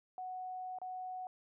sine tone with dropouts, 740 Hz, F#5, in tune, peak -40 dBFS, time 0.18-1.27 s, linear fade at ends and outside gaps 1 ms, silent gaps 0.786-0.816 s, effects none

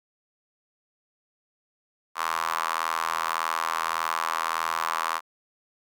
sawtooth tone with high-pass filter, 81.7 Hz, E2, 15 cents flat, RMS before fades -28 dBFS, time 2.15-5.21 s, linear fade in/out 50 ms, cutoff 1100 Hz, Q 4.6, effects none

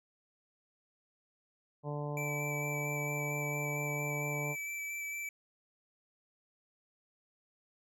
harmonic tone, 146.83 Hz, D3, in tune, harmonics 1 / 2 / 3 / 4 / 5 / 6 / 7, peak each -37 / -46 / -43 / -43 / -49 / -47 / -49 dBFS, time 1.83-4.56 s, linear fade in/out 50 ms
square tone with vibrato, 2318 Hz, D7, 23 cents flat, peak -38 dBFS, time 2.17-5.29 s, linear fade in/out 2 ms, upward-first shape square, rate 4.4 Hz, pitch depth 10 cents each way
effects none

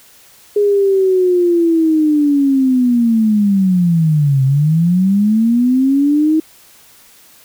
sine linear two-way sweep, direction down then up, 415.3 to 131.2 to 319.2 Hz, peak -9 dBFS, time 0.56-6.4 s, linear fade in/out 5 ms, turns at 4.44 s, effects white hiss -45 dBFS RMS until 7.44 s

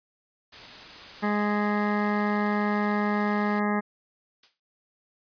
white noise, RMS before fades -43 dBFS, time 0.52-3.6 s, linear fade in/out 10 ms
harmonic tone, 207.7 Hz, G#3, in tune, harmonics 1 / 2 / 3 / 4 / 5 / 6 / 8 / 9 / 10, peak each -25 / -32 / -35 / -32 / -36 / -34 / -36 / -38 / -39 dBFS, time 1.22-3.81 s, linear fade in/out 20 ms
blue noise with exponential decay, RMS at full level -42 dBFS, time 4.43-4.6 s, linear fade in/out 5 ms, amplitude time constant 36 ms
effects resampled to 11025 Hz

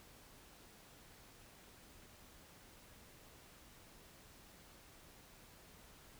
silence, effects pink hiss -61 dBFS RMS until 6.19 s

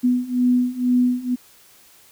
sine beating tone pair, 246.9 / 249 Hz, B3 / B3, 0 / +14 cents, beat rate 2.1 Hz, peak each -20 / -18 dBFS, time 0.03-1.36 s, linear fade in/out 20 ms, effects white hiss -51 dBFS RMS until 2.11 s

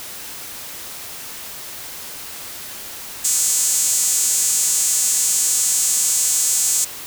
sawtooth tone with high-pass filter, 246.9 Hz, B3, in tune, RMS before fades -18 dBFS, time 3.24-6.85 s, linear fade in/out 10 ms, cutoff 7400 Hz, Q 3.6, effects white hiss -33 dBFS RMS until 7.06 s

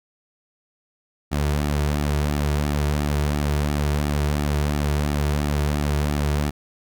sawtooth tone with flanger, 73.42 Hz, D2, in tune, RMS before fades -22 dBFS, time 1.31-6.51 s, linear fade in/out 20 ms, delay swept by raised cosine 1.9 to 3.9 ms, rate 2.9 Hz, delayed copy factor -0.55, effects none

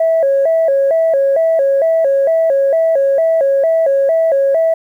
sine tone with vibrato, 599 Hz, D5, 34 cents sharp, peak -8 dBFS, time 0-4.74 s, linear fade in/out 5 ms, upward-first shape square, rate 2.2 Hz, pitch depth 150 cents each way, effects tanh soft clip ceiling -6 dBFS + 8-bit

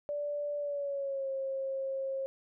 sine tone with pitch glide, 583 to 537.7 Hz, D5 to C5, -13 to +47 cents, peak -32 dBFS, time 0.09-2.26 s, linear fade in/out 0 ms, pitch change -140 cents, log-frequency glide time 0.58-1.29 s, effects none

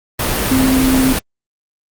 sine tone in noise, 261.8 Hz, C4, 1 cent sharp, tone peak -11 dBFS, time 0.51-1.13 s, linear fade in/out 5 ms, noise pink, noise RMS -17 dBFS, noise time 0.19-1.19 s, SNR +3 dB, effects Opus 32 kbps

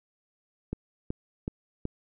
click train, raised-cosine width 3 ms, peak -18 dBFS, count 4, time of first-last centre 0.73-1.854 s, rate 2.67 Hz, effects none

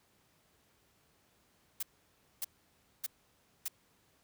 blue noise bursts, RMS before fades -36 dBFS, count 4, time 1.8-3.682 s, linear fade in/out 5 ms, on 28 ms, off 590 ms, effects pink hiss -70 dBFS RMS until 4.23 s + high-pass 60 Hz 12 dB/octave

